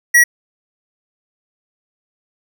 square tone, 1920 Hz, B6, 49 cents flat, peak -7 dBFS, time 0.14-0.24 s, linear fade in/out 10 ms, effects none

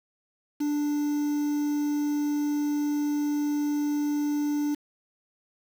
triangle tone with quantisation, 293.7 Hz, D4, in tune, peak -22 dBFS, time 0.6-4.75 s, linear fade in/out 10 ms, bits 7, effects none

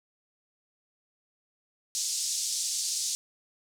pink band-pass noise, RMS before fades -31 dBFS, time 1.95-3.15 s, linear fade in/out 0 ms, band 4900 to 8500 Hz, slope 24 dB/octave, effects none

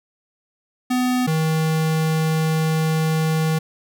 square tone pair in turn, 251 / 158.71 Hz, B3 / D#3, +28 / +35 cents, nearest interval minor sixth, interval 793 cents, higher first, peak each -18 dBFS, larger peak neither, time 0.9-1.27 / 1.27-3.59 s, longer second, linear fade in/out 10 ms, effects none

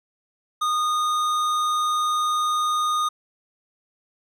sine tone with tanh clipping, 1230 Hz, D#6, 20 cents flat, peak -22 dBFS, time 0.61-3.09 s, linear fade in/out 10 ms, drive 15 dB, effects none

